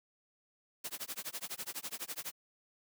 white noise with tremolo, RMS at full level -39 dBFS, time 0.84-2.32 s, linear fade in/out 5 ms, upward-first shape sine, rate 12 Hz, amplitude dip 100%, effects high-pass 150 Hz 12 dB/octave

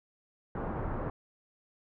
pink low-pass noise, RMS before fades -35 dBFS, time 0.55-1.1 s, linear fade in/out 2 ms, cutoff 1300 Hz, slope 24 dB/octave, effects none

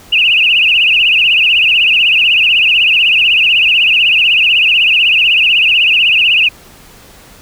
sine tone with vibrato, 2700 Hz, E7, 41 cents sharp, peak -6 dBFS, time 0.12-6.49 s, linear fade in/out 10 ms, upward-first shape triangle, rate 16 Hz, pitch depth 180 cents each way, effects pink hiss -39 dBFS RMS until 7.41 s

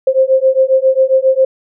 sine beating tone pair, 523.3 / 530.7 Hz, C5 / C5, 0 / +24 cents, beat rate 7.4 Hz, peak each -11 dBFS, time 0.07-1.45 s, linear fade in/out 5 ms, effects none

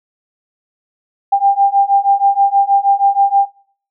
sine beating tone pair, 792 / 798.3 Hz, G5 / G5, +18 / +31 cents, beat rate 6.3 Hz, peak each -12 / -12 dBFS, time 1.32-3.46 s, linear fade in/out 10 ms, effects noise-tail reverb RT60 0.5 s tail -21 dB re dry

